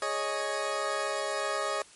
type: chord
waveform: 20% pulse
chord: Ab suspended fourth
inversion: none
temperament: equal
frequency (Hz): 415.3 / 554.4 / 622.3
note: Ab4 / Db5 / Eb5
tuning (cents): 0 / 0 / 0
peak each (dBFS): -31 / -28 / -28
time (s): 0.02-1.82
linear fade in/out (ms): 2
effects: white hiss -54 dBFS RMS until 1.95 s + MP3 48 kbps

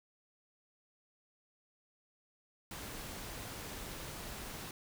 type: noise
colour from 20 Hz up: pink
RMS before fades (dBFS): -45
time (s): 2.71-4.71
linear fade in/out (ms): 2
effects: none

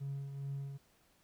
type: tone with tremolo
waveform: triangle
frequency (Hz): 138.8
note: C#3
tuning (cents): +3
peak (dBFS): -33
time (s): 0-0.78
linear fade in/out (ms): 20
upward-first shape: triangle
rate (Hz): 2.4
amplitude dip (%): 60
effects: tanh soft clip ceiling -33 dBFS + pink hiss -70 dBFS RMS until 1.23 s

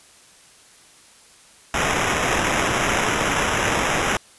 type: noise with sample-and-hold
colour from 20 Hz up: violet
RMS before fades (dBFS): -21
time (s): 1.74-4.17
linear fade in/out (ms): 2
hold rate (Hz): 4410
effects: white hiss -50 dBFS RMS until 4.38 s + resampled to 24000 Hz

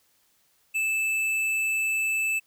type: tone with tanh clipping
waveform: sine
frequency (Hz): 2630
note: E7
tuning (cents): -5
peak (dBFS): -25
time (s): 0.74-2.4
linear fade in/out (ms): 20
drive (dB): 12
effects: white hiss -66 dBFS RMS until 2.46 s

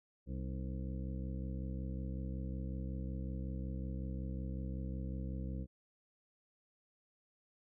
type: harmonic tone with a mistuned harmonic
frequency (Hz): 65.41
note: C2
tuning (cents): 0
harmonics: 1 / 2 / 3 / 4 / 5 / 7 / 8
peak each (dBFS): -40 / -44 / -45 / -52 / -52 / -57 / -56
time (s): 0.26-5.67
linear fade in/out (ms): 50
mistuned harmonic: 5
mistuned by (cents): -60
effects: none

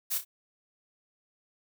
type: noise with echo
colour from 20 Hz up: blue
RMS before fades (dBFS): -30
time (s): 0.1-0.19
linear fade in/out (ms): 20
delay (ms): 30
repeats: 2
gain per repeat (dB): -9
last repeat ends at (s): 0.25
effects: none

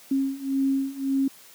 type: beating tone pair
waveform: sine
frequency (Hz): 270 / 271.8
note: C#4 / C#4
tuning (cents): -45 / -34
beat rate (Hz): 1.8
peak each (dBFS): -26 / -24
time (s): 0.11-1.28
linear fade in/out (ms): 5
effects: white hiss -50 dBFS RMS until 1.54 s + high-pass 150 Hz 12 dB/octave

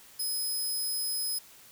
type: tone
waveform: 10% pulse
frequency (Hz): 5080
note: D#8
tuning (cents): +35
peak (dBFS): -24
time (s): 0.19-1.39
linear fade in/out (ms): 10
effects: white hiss -54 dBFS RMS until 1.71 s

